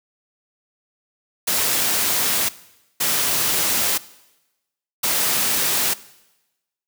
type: noise bursts at uneven times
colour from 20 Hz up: white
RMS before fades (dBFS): -20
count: 3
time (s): 1.47-2.49 / 3-3.98 / 5.03-5.94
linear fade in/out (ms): 10
effects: noise-tail reverb RT60 1.0 s tail -19 dB re dry + high-pass 100 Hz 12 dB/octave